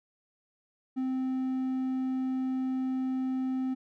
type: tone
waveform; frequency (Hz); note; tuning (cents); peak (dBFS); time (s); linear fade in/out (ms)
triangle; 260; C4; -11; -26; 0.96-3.75; 20
effects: none